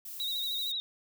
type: noise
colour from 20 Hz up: violet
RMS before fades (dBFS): -42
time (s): 0.05-0.72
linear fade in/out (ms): 5
type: tone with vibrato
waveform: sine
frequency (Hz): 3800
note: A#7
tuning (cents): +33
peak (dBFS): -31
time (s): 0.2-0.8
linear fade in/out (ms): 0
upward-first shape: triangle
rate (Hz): 13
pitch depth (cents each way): 75
effects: none